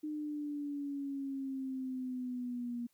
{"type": "exponential sweep", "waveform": "sine", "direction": "down", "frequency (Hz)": [305.1, 237.6], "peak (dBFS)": -36, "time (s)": [0.03, 2.87], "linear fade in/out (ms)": 10, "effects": ["white hiss -75 dBFS RMS until 2.93 s"]}